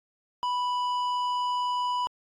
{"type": "tone with tanh clipping", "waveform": "sine", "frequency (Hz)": 987.8, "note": "B5", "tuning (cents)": 0, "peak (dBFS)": -27, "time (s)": [0.43, 2.07], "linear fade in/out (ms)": 0, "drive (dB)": 10, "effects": ["AAC 48 kbps"]}